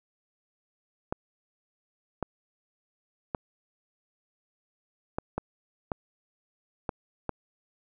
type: clicks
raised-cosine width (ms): 1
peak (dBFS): -15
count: 8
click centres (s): 1.125 / 2.227 / 3.348 / 5.185 / 5.38 / 5.918 / 6.892 / 7.293
effects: none